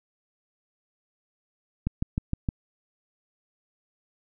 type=click train; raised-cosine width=5 ms; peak=-13 dBFS; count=5; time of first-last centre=1.87-2.488 s; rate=6.47 Hz; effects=none